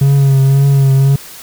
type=tone with vibrato; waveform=triangle; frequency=137.2 Hz; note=C#3; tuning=17 cents flat; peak=-4 dBFS; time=0.01-1.16 s; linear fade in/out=5 ms; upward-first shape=triangle; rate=1.9 Hz; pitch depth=37 cents each way; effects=white hiss -33 dBFS RMS until 1.42 s

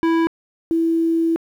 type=tone pair in turn; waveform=square / sine; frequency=329.6 / 329.6 Hz; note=E4 / E4; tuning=0 / 0 cents; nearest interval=unison; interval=0 cents; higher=neither; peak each=-15 dBFS; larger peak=neither; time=0.03-0.27 / 0.71-1.36 s; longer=second; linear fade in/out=0 ms; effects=low-pass 2000 Hz 12 dB/octave + 8-bit

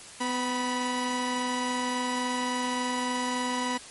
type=tone pair together; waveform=sawtooth; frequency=251 / 980.5 Hz; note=B3 / B5; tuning=+28 / -13 cents; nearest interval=2 octaves; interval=2359 cents; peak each=-26 dBFS; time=0.2-3.78 s; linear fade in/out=10 ms; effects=white hiss -45 dBFS RMS until 3.9 s + MP3 48 kbps

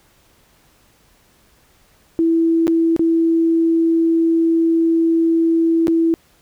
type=tone with dropouts; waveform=sine; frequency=329.6 Hz; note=E4; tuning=in tune; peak=-12 dBFS; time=2.19-6.14 s; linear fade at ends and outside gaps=0 ms; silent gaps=2.67-2.679 / 2.964-2.994 / 5.871-5.881 s; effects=pink hiss -55 dBFS RMS until 6.41 s

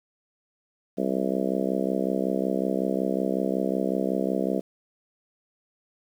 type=harmonic tone; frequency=65.41 Hz; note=C2; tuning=in tune; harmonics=3 / 4 / 5 / 6 / 7 / 8 / 9 / 10; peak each=-29 / -30 / -31 / -32 / -32 / -33 / -34 / -34 dBFS; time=0.97-4.61 s; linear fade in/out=20 ms; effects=9-bit

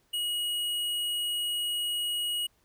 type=tone; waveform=square; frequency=2900 Hz; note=F#7; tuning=35 cents flat; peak=-29 dBFS; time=0.13-2.47 s; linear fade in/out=10 ms; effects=pink hiss -69 dBFS RMS until 2.64 s

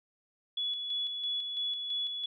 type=tone with tremolo; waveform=sine; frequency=3402 Hz; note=G#7; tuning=41 cents sharp; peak=-30 dBFS; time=0.57-2.26 s; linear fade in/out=5 ms; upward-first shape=square; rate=3 Hz; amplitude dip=40%; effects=none

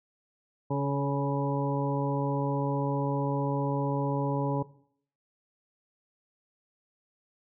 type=harmonic tone with a mistuned harmonic; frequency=140 Hz; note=C#3; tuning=18 cents sharp; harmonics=1 / 2 / 3 / 4 / 6 / 7; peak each=-29 / -32 / -34 / -35 / -37 / -37 dBFS; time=0.7-4.63 s; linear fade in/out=10 ms; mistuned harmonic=3; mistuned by=+19 cents; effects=noise-tail reverb RT60 0.6 s tail -17 dB re dry

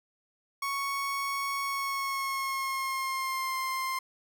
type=tone with pitch glide; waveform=30% pulse; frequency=1108.7 to 1051.3 Hz; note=C#6 to C6; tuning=0 to +8 cents; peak=-27 dBFS; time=0.62-3.99 s; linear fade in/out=5 ms; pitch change=-92 cents; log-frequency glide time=1.64-3.54 s; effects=none

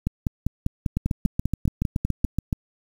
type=two click trains; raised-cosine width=5 ms; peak=-10 / -10 dBFS; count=12 / 12; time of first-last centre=0.07-2.248 / 0.97-2.528 s; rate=5.05 / 7.06 Hz; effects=7-bit

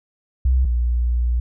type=tone pair in turn; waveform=sine; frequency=63.9 / 59.83 Hz; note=C2 / A#1; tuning=-40 / +46 cents; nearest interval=minor second; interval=114 cents; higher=first; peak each=-13 / -16 dBFS; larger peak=first; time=0.45-0.65 / 0.65-1.4 s; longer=second; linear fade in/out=5 ms; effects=none

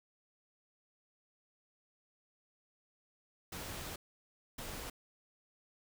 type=noise bursts at uneven times; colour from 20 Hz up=pink; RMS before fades=-44 dBFS; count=2; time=3.52-3.96 / 4.58-4.9 s; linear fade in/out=5 ms; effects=none

